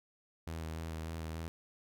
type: tone with vibrato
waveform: sawtooth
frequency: 80.7 Hz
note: E2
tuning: 36 cents flat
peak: -35 dBFS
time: 0.47-1.48 s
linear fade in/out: 0 ms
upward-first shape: square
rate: 3.4 Hz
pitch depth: 18 cents each way
effects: none